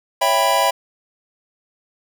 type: chord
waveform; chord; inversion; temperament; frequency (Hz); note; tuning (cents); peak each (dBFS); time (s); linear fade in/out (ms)
square; C# half-diminished seventh; none; equal with one note detuned; 554.4 / 659.3 / 790.8 / 987.8; C#5 / E5 / G5 / B5; 0 / 0 / +15 / 0; -23 / -21 / -21 / -19; 0.21-0.71; 10
effects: none